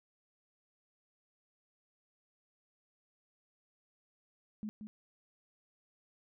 sine tone with echo, 212.7 Hz, G#3, 42 cents sharp, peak -37 dBFS, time 4.63-4.69 s, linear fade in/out 0 ms, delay 180 ms, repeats 1, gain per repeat -6 dB, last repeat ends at 4.87 s, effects none

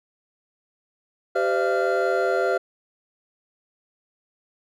triangle tone cluster, 388.7 / 511 / 596 / 677 / 1393 Hz, G4 / C5 / D5 / E5 / F6, -15 / -41 / +25 / +46 / -5 cents, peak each -23 / -23 / -27 / -23 / -26 dBFS, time 1.35-2.58 s, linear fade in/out 10 ms, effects none

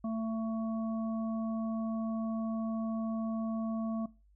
harmonic tone, 223.3 Hz, A3, 26 cents sharp, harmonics 1 / 3 / 5, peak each -32 / -42 / -46 dBFS, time 0.04-4.06 s, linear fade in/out 5 ms, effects noise-tail reverb RT60 0.3 s tail -21 dB re dry + added 50 Hz sine -61 dBFS peak until 4.35 s

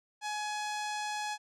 sawtooth tone with low-pass filter, 842 Hz, G#5, 24 cents sharp, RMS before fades -36 dBFS, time 0.21-1.38 s, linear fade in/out 50 ms, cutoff 7100 Hz, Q 1.3, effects none

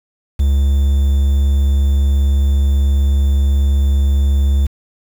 triangle tone with quantisation, 69.3 Hz, C#2, in tune, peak -8 dBFS, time 0.39-4.67 s, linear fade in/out 10 ms, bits 6, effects none

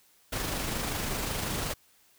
pink noise with amplitude modulation, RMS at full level -31 dBFS, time 0.32-1.74 s, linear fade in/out 10 ms, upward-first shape sine, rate 25.4 Hz, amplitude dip 30%, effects white hiss -63 dBFS RMS until 2.18 s

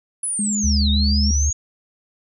sine linear two-way sweep, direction down then up, 10320 to 3634 to 6750 Hz, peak -21 dBFS, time 0.23-1.53 s, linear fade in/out 5 ms, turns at 0.9 s
sine tone, 208.8 Hz, G#3, 10 cents sharp, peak -21 dBFS, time 0.39-1.31 s, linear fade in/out 2 ms
sine tone with pitch glide, 73.2 to 72.36 Hz, D2 to D2, -5 to -25 cents, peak -16 dBFS, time 0.63-1.51 s, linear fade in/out 20 ms, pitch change -20 cents, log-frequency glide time 0.94-1.3 s
effects none

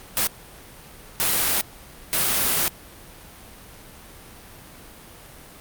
white noise bursts at uneven times, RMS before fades -21 dBFS, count 3, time 0.17-0.27 / 1.2-1.61 / 2.13-2.68 s, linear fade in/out 0 ms, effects pink hiss -44 dBFS RMS until 5.6 s + Opus 48 kbps

